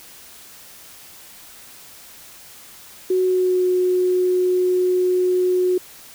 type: tone with pitch glide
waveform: sine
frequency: 370 to 364.5 Hz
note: F#4 to F#4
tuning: 0 to -26 cents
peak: -15 dBFS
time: 3.1-5.78 s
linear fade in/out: 5 ms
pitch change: -26 cents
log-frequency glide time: 3.24-3.66 s
effects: white hiss -43 dBFS RMS until 6.14 s